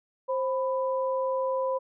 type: tone pair together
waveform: sine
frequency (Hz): 527 / 994.8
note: C5 / B5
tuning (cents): +12 / +12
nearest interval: major seventh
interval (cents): 1100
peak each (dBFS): -26 / -31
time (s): 0.28-1.79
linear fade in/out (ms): 20
effects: none